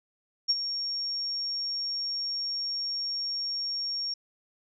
sine tone with ADSR envelope, 5540 Hz, F8, 15 cents flat, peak -19 dBFS, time 0.48-4.14 s, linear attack 22 ms, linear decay 38 ms, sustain -10 dB, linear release 5 ms, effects none

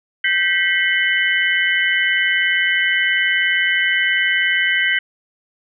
sine tone cluster, 1562 / 1950 / 2129 / 3008 Hz, G6 / B6 / C7 / F#7, -7 / -23 / +30 / +28 cents, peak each -20 / -18 / -21 / -22 dBFS, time 0.24-4.99 s, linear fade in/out 5 ms, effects none

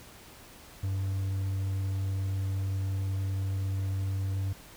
triangle tone, 96.5 Hz, G2, 27 cents flat, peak -26 dBFS, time 0.83-4.53 s, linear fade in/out 5 ms, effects pink hiss -51 dBFS RMS until 4.76 s

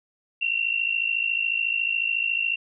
sine tone pair together, 2709 / 2763 Hz, E7 / F7, +47 / -19 cents, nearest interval unison, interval 34 cents, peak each -25 dBFS, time 0.41-2.56 s, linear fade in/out 10 ms, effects none

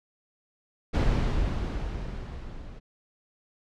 brown noise with level ramp, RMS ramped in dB -21 to -43 dBFS, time 0.93-2.8 s, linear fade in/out 20 ms, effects low-pass 5000 Hz 12 dB/octave

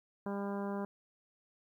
harmonic tone, 200.1 Hz, G3, 36 cents sharp, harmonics 1 / 2 / 3 / 4 / 5 / 6 / 7 / 8, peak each -37 / -41 / -44 / -47 / -46 / -53 / -53 / -56 dBFS, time 0.26-0.85 s, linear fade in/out 2 ms, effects 12-bit

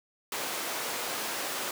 pink high-pass noise, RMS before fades -34 dBFS, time 0.32-1.71 s, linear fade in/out 2 ms, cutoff 410 Hz, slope 12 dB/octave, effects none

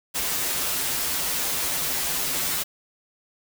white noise with comb filter, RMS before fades -26 dBFS, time 0.14-2.64 s, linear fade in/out 20 ms, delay 9.4 ms, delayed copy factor -0.85, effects none

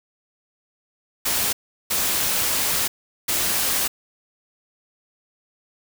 white noise bursts at uneven times, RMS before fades -22 dBFS, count 3, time 1.25-1.53 / 1.9-2.88 / 3.28-3.88 s, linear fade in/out 10 ms, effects none

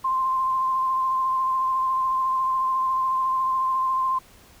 sine tone with vibrato, 1046.5 Hz, C6, in tune, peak -20 dBFS, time 0.04-4.19 s, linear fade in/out 10 ms, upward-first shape sine, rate 14 Hz, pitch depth 18 cents each way, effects pink hiss -52 dBFS RMS until 4.6 s

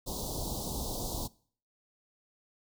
pink band-stop noise, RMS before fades -36 dBFS, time 0.06-1.28 s, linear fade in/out 20 ms, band 980 to 3700 Hz, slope 48 dB/octave, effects noise-tail reverb RT60 0.5 s tail -22 dB re dry

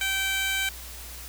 15% pulse tone with high-pass filter, 775 Hz, G5, 20 cents flat, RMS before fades -27 dBFS, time 0.01-0.69 s, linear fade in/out 2 ms, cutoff 1800 Hz, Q 1, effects added 60 Hz sine -42 dBFS peak until 1.28 s + white hiss -42 dBFS RMS until 1.28 s

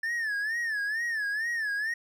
triangle tone with vibrato, 1760 Hz, A6, in tune, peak -26 dBFS, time 0.03-1.94 s, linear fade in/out 5 ms, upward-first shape sine, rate 2.2 Hz, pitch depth 130 cents each way, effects none

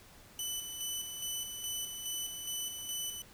15% pulse tone with tremolo, 2992 Hz, F#7, 19 cents sharp, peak -28 dBFS, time 0.39-3.22 s, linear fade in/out 2 ms, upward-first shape square, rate 2.4 Hz, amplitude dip 45%, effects pink hiss -57 dBFS RMS until 3.33 s

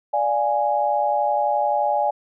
sine chord, D diminished, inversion none, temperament equal, 587.3 / 698.5 / 830.6 Hz, D5 / F5 / Ab5, 0 / 0 / 0 cents, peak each -23 / -25 / -20 dBFS, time 0.13-2.11 s, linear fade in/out 10 ms, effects none

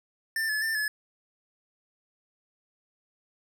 square tone with pitch steps, 1788 / 1718 / 1789 / 1712 Hz, A6 / A6 / A6 / A6, +27 / -42 / +28 / -48 cents, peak -27 dBFS, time 0.36-0.88 s, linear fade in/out 2 ms, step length 130 ms, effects none

